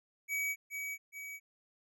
square tone with echo, 2271 Hz, C#7, 41 cents sharp, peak -33 dBFS, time 0.28-0.56 s, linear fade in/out 50 ms, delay 420 ms, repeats 2, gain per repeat -5 dB, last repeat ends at 1.4 s, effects none

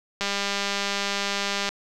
click train, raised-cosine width 0.2 ms, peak -9 dBFS, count 297, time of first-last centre 0.21-1.69 s, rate 200 Hz, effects none

